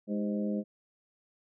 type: harmonic tone with a mistuned harmonic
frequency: 103.83 Hz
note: G#2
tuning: in tune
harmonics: 2 / 3 / 4 / 5 / 6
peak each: -30 / -38 / -41 / -39 / -43 dBFS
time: 0.07-0.64 s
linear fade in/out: 50 ms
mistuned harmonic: 4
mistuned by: -68 cents
effects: none